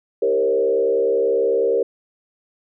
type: tone with frequency modulation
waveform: sine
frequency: 465.9 Hz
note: A#4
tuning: 1 cent flat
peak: -15 dBFS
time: 0.22-1.83 s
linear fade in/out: 5 ms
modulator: 69.4 Hz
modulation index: 1.1
effects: none